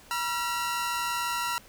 sawtooth tone pair together, 961.6 / 1363 Hz, B5 / F6, -46 / -43 cents, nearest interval tritone, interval 603 cents, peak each -27 dBFS, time 0.11-1.58 s, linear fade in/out 0 ms, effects pink hiss -53 dBFS RMS until 1.68 s

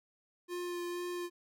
square tone with vibrato, 351.9 Hz, F4, 13 cents sharp, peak -37 dBFS, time 0.48-1.3 s, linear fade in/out 50 ms, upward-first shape sine, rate 2.1 Hz, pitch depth 12 cents each way, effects none

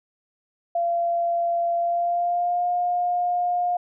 sine tone with pitch glide, 686 to 710.2 Hz, F5 to F5, -31 to +29 cents, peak -20 dBFS, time 0.75-3.77 s, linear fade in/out 5 ms, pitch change +60 cents, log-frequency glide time 1.77-2.68 s, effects none

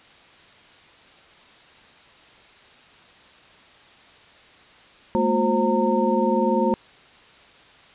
sine tone cluster, 213.5 / 233.8 / 360.2 / 528 / 916 Hz, G#3 / A#3 / F#4 / C5 / A#5, +48 / +5 / -46 / +16 / -31 cents, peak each -24 dBFS, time 5.15-6.74 s, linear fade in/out 0 ms, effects white hiss -50 dBFS RMS until 7.94 s + resampled to 8000 Hz

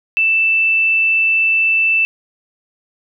sine tone, 2652 Hz, E7, 10 cents sharp, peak -11 dBFS, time 0.17-2.05 s, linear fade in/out 0 ms, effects none

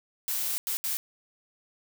blue noise bursts at uneven times, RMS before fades -30 dBFS, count 3, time 0.28-0.58 / 0.67-0.77 / 0.84-0.97 s, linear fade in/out 0 ms, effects none

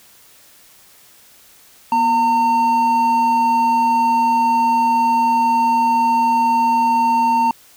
triangle tone pair together, 241.3 / 911 Hz, B3 / A#5, -40 / -40 cents, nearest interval octave + major seventh, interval 2300 cents, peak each -21 / -11 dBFS, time 1.92-7.51 s, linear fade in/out 2 ms, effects white hiss -48 dBFS RMS until 7.76 s

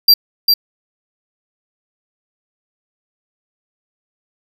square tone with echo, 4728 Hz, D8, 11 cents sharp, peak -5 dBFS, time 0.08-0.14 s, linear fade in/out 5 ms, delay 400 ms, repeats 1, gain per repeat -4 dB, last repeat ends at 0.54 s, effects none

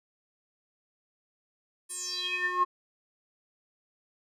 square tone with band-pass filter sweep, 361.1 Hz, F#4, 42 cents flat, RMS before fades -31 dBFS, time 1.89-2.65 s, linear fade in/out 20 ms, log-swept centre 10000 to 980 Hz, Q 8, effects none

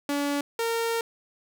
sawtooth tone pair in turn, 286 / 459.9 Hz, D4 / A#4, -46 / -23 cents, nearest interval minor sixth, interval 823 cents, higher second, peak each -21 dBFS, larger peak neither, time 0.09-0.41 / 0.59-1.01 s, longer second, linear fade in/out 2 ms, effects none

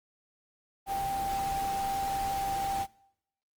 sine tone in noise, 786 Hz, G5, 4 cents sharp, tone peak -29 dBFS, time 0.86-2.87 s, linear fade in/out 50 ms, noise pink, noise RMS -40 dBFS, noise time 0.86-2.87 s, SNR +8 dB, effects noise-tail reverb RT60 0.8 s tail -24 dB re dry + Opus 24 kbps

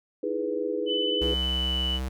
sine chord, E major seventh, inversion third, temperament equal with one note detuned, 311.1 / 334.4 / 415.3 / 493.9 Hz, D#4 / E4 / G#4 / B4, 0 / +25 / 0 / 0 cents, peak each -33 / -35 / -30 / -30 dBFS, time 0.23-1.34 s, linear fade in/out 5 ms
sine tone with pitch glide, 3005 to 2972 Hz, F#7 to F#7, +26 to +7 cents, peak -26 dBFS, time 0.86-2 s, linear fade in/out 50 ms, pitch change -19 cents, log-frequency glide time 1.29-1.82 s
square tone, 64.8 Hz, C2, 16 cents flat, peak -29 dBFS, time 1.21-2.09 s, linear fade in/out 10 ms
effects none

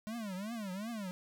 square tone with vibrato, 207.7 Hz, G#3, in tune, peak -39 dBFS, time 0.07-1.11 s, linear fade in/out 0 ms, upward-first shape triangle, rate 2.7 Hz, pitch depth 260 cents each way, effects none

